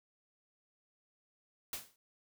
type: noise with exponential decay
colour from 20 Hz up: white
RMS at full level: -37 dBFS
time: 1.73-1.96 s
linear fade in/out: 1 ms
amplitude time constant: 48 ms
effects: none